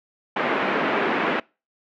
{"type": "band-pass noise", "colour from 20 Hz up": "pink", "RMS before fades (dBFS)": -23, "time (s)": [0.36, 1.4], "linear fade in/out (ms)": 5, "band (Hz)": [240, 2500], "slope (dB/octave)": 24, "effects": ["noise-tail reverb RT60 0.3 s tail -25 dB re dry"]}